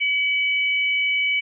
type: tone pair together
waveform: sine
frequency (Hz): 2278 / 2979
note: C#7 / F#7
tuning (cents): +47 / +11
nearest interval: perfect fourth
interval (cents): 464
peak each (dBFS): -19 / -26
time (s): 0-1.41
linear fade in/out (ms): 20
effects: none